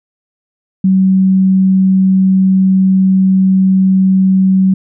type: tone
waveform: sine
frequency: 189.6 Hz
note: F#3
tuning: 43 cents sharp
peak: -6 dBFS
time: 0.84-4.74 s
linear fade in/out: 5 ms
effects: none